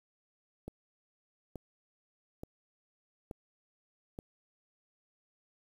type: click train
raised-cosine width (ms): 2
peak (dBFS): -28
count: 5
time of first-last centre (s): 0.68-4.189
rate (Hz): 1.14
effects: 9-bit